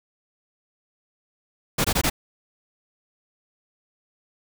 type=noise bursts; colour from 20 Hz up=pink; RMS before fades=-21 dBFS; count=4; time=1.78-2.1 s; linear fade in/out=10 ms; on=65 ms; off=20 ms; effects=none